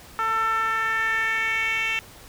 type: tone with band-pass filter sweep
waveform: 10% pulse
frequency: 446.3 Hz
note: A4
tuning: 25 cents sharp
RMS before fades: -24 dBFS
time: 0.19-1.99 s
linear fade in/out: 0 ms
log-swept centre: 1200 to 2600 Hz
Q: 3.8
effects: pink hiss -46 dBFS RMS until 2.28 s